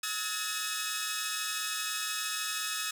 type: tone cluster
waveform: 10% pulse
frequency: 1279 / 1449 / 1682 / 1807 / 2545 Hz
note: D#6 / F#6 / G#6 / A6 / D#7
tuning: +47 / -37 / +22 / +46 / +39 cents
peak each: -28 / -34 / -29 / -30 / -33 dBFS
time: 0.03-2.91 s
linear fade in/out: 5 ms
effects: none